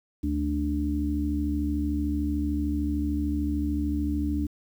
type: harmonic tone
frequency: 73.42 Hz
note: D2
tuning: in tune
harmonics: 1 / 3 / 4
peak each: -28 / -33 / -27 dBFS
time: 0.23-4.47 s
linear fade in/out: 10 ms
effects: 9-bit